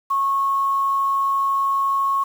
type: tone with quantisation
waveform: sine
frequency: 1097 Hz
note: C#6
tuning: 18 cents flat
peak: -17 dBFS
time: 0.1-2.24 s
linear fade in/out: 10 ms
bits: 7
effects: none